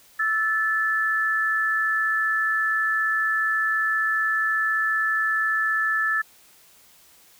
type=tone pair together; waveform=sine; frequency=1318.5 / 1742.6 Hz; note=E6 / A6; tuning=0 / -17 cents; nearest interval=perfect fourth; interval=483 cents; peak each=-26 / -21 dBFS; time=0.19-6.22 s; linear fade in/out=10 ms; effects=white hiss -54 dBFS RMS until 7.39 s